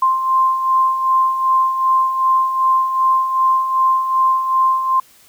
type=beating tone pair; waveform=sine; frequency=1046.5 / 1049.1 Hz; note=C6 / C6; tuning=0 / +4 cents; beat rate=2.6 Hz; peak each=-21 / -13 dBFS; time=0.02-5 s; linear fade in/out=5 ms; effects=white hiss -49 dBFS RMS until 5.28 s